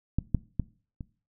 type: clicks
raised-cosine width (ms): 5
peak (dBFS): -13 / -11 / -14 / -25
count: 4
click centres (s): 0.186 / 0.347 / 0.597 / 1.008
effects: noise-tail reverb RT60 0.4 s tail -20 dB re dry